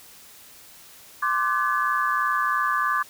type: tone cluster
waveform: sine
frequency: 1049 / 1172 / 1520 / 1702 Hz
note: C6 / D6 / F#6 / G#6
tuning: +4 / -4 / +46 / +42 cents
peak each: -28 / -23 / -29 / -27 dBFS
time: 1.22-3.03 s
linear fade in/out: 10 ms
effects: white hiss -48 dBFS RMS until 3.09 s